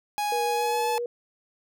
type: tone with pitch glide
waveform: 45% pulse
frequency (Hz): 830.6 to 863.4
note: G#5 to A5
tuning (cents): 0 to -33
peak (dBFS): -25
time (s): 0.18-0.98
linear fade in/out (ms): 0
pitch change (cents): +67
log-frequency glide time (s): 0.49-0.87
type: tone with vibrato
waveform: sine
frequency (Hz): 477.6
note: A#4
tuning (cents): +42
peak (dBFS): -27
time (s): 0.32-1.06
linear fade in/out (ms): 2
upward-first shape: sine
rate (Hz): 7.3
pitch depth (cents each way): 14
effects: none